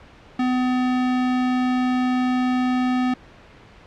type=tone; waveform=square; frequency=252.4 Hz; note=B3; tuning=38 cents sharp; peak=-19 dBFS; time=0.39-3.14 s; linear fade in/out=5 ms; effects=pink hiss -47 dBFS RMS until 3.86 s + low-pass 3000 Hz 12 dB/octave